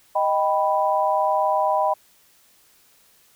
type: chord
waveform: sine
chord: Eb augmented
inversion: none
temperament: equal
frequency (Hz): 622.3 / 784 / 987.8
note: Eb5 / G5 / B5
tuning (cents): 0 / 0 / 0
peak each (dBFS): -22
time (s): 0.15-1.94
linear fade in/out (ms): 10
effects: white hiss -57 dBFS RMS until 3.35 s